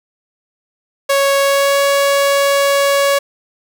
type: tone with pitch glide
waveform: sawtooth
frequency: 554.4 to 559.9 Hz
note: C#5 to C#5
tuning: 0 to +17 cents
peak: -7 dBFS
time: 1.09-3.19 s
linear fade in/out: 10 ms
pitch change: +17 cents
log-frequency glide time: 1.39-1.8 s
effects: none